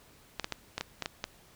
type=clicks; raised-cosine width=0.2 ms; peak=-15 dBFS; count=8; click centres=0.397 / 0.444 / 0.523 / 0.78 / 0.81 / 1.023 / 1.059 / 1.241 s; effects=pink hiss -59 dBFS RMS until 1.55 s